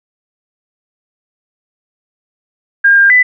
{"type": "tone with pitch steps", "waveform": "sine", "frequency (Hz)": [1611, 1602, 1996], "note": ["G6", "G6", "B6"], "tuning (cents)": [47, 37, 18], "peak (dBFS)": -4, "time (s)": [2.84, 3.23], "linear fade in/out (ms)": 10, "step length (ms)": 130, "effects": []}